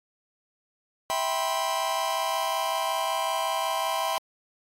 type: chord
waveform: 45% pulse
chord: C major seventh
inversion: first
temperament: just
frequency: 654.1 / 784.9 / 981.1 / 1046.5 Hz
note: E5 / G5 / B5 / C6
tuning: -14 / +2 / -12 / 0 cents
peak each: -31 dBFS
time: 1.1-4.18 s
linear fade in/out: 0 ms
effects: AAC 48 kbps